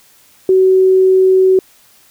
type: tone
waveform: sine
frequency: 376.4 Hz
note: F#4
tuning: 30 cents sharp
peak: -6 dBFS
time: 0.49-1.59 s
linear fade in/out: 2 ms
effects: white hiss -48 dBFS RMS until 2.1 s